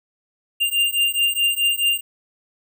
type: beating tone pair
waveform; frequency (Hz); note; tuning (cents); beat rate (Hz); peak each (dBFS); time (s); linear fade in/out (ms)
square; 2794 / 2798.7; F7 / F7; 0 / +3; 4.7; -21; 0.6-2.01; 20
effects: none